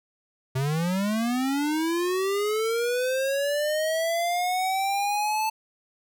square linear sweep, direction up, 127.6 to 880 Hz, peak -24 dBFS, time 0.55-5.5 s, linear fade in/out 10 ms, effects none

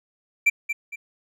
triangle tone with echo, 2349 Hz, D7, in tune, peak -12 dBFS, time 0.46-0.5 s, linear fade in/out 10 ms, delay 230 ms, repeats 2, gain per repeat -9 dB, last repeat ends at 0.96 s, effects none

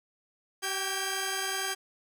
10% pulse tone cluster, 383.8 / 787 / 1605 Hz, G4 / G5 / G6, -37 / +7 / +40 cents, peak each -26 / -31 / -24 dBFS, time 0.62-1.75 s, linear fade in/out 20 ms, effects none

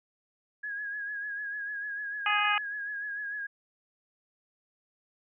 sine tone with vibrato, 1661.2 Hz, G#6, in tune, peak -33 dBFS, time 0.63-3.47 s, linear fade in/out 10 ms, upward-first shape triangle, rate 6.7 Hz, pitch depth 55 cents each way
harmonic tone, 415.3 Hz, G#4, in tune, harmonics 2 / 3 / 4 / 5 / 6 / 7, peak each -32 / -29 / -34 / -33 / -30 / -34 dBFS, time 2.26-2.58 s, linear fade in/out 2 ms
effects none

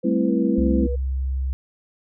sine tone with vibrato, 495.2 Hz, B4, 5 cents sharp, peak -28 dBFS, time 0.03-0.96 s, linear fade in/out 10 ms, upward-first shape square, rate 1.9 Hz, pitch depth 37 cents each way
sine chord, A minor seventh, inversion third, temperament equal with one note detuned, 196 / 220 / 261.6 / 331.7 Hz, G3 / A3 / C4 / E4, 0 / 0 / 0 / +11 cents, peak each -23 dBFS, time 0.04-0.87 s, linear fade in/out 10 ms
sine tone, 66 Hz, C2, 16 cents sharp, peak -21 dBFS, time 0.58-1.53 s, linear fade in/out 0 ms
effects none

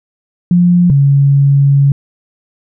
sine tone pair in turn, 176.2 / 139.85 Hz, F3 / C#3, +16 / +16 cents, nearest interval major third, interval 400 cents, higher first, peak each -5 dBFS, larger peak neither, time 0.51-0.9 / 0.9-1.92 s, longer second, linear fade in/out 2 ms, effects none

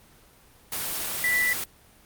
sine tone in noise, 1975.5 Hz, B6, in tune, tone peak -21 dBFS, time 1.24-1.53 s, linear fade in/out 2 ms, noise white, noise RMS -30 dBFS, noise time 0.72-1.64 s, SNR +6 dB, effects pink hiss -55 dBFS RMS until 2.05 s + Opus 24 kbps

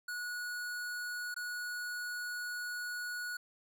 square tone with dropouts, 1460 Hz, F#6, 24 cents flat, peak -38 dBFS, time 0.08-3.37 s, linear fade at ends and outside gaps 5 ms, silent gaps 1.343-1.363 s, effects none

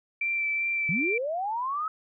sine tone with vibrato, 2340 Hz, D7, 7 cents flat, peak -25 dBFS, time 0.21-1.18 s, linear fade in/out 5 ms, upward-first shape sine, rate 2.6 Hz, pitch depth 14 cents each way
sine linear sweep, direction up, 143.2 to 1300 Hz, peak -27 dBFS, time 0.89-1.88 s, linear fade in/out 2 ms
effects none

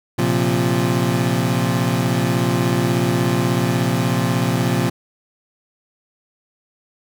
25% pulse chord, Bb suspended second, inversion none, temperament equal with one note detuned, 116.54 / 133.02 / 174.61 Hz, Bb2 / C3 / F3, 0 / +29 / 0 cents, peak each -17 dBFS, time 0.18-4.9 s, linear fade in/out 10 ms, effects none

